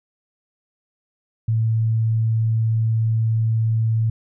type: tone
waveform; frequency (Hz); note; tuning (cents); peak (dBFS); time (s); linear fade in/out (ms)
sine; 112.1; A2; +33; -16; 1.48-4.1; 5
effects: none